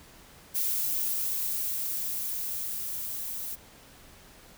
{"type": "noise with level ramp", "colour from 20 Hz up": "violet", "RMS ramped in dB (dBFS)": [-28, -36], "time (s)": [0.54, 3.56], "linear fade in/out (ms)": 20, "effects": ["pink hiss -53 dBFS RMS until 4.57 s"]}